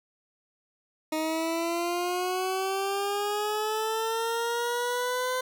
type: linear sweep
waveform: 20% pulse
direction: up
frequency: 311.1 to 512 Hz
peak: -22 dBFS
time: 1.12-5.41 s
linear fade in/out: 5 ms
effects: none